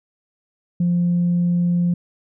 sine tone, 174.61 Hz, F3, in tune, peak -14 dBFS, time 0.8-1.94 s, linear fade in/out 5 ms, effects tanh soft clip ceiling -12 dBFS

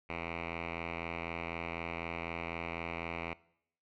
5% pulse tone with low-pass filter, 84 Hz, E2, 33 cents sharp, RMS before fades -40 dBFS, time 0.09-3.34 s, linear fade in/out 10 ms, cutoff 2300 Hz, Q 4, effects noise-tail reverb RT60 0.7 s tail -21 dB re dry

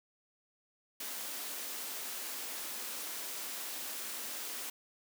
white high-pass noise, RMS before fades -41 dBFS, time 1-4.7 s, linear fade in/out 5 ms, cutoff 210 Hz, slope 48 dB/octave, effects none

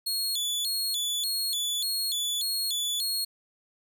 sawtooth tone with vibrato, 3855 Hz, B7, 43 cents flat, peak -24 dBFS, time 0.06-3.25 s, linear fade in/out 10 ms, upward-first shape square, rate 1.7 Hz, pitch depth 190 cents each way, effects none

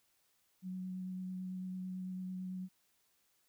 sine tone with vibrato, 185 Hz, F#3, in tune, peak -39 dBFS, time 0.62-2.69 s, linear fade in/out 50 ms, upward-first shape sine, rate 9 Hz, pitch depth 11 cents each way, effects white hiss -75 dBFS RMS until 3.48 s

